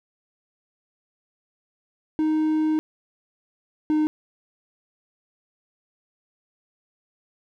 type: tone pair in turn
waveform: triangle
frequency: 311.2 / 306.9 Hz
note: D#4 / D#4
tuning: 0 / -24 cents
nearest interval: unison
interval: 24 cents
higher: first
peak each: -17 / -16 dBFS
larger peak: second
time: 2.19-2.79 / 3.9-4.07 s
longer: first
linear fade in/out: 0 ms
effects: none